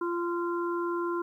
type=harmonic tone; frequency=345.4 Hz; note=F4; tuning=19 cents flat; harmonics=1 / 3 / 4; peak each=-29 / -34 / -38 dBFS; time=0.01-1.22 s; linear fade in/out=5 ms; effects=11-bit